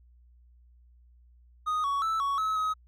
triangle tone with pitch steps, 1243 / 1120 / 1317 / 1117 / 1289 / 1270 Hz, D#6 / C#6 / E6 / C#6 / E6 / D#6, -2 / +18 / -2 / +13 / -39 / +35 cents, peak -24 dBFS, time 1.66-2.74 s, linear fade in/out 20 ms, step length 180 ms, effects added 60 Hz sine -55 dBFS peak until 2.87 s

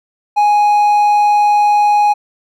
triangle tone, 830.6 Hz, G#5, in tune, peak -6 dBFS, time 0.36-2.14 s, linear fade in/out 20 ms, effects none

